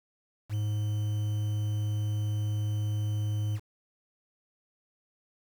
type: tone with quantisation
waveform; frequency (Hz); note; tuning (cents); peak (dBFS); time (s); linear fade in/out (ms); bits
triangle; 105.4; G#2; +26; -25; 0.49-3.6; 50; 8
effects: none